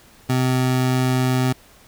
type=tone; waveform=25% pulse; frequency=128.3 Hz; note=C3; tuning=34 cents flat; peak=-13 dBFS; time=0.29-1.53 s; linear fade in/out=10 ms; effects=pink hiss -50 dBFS RMS until 1.87 s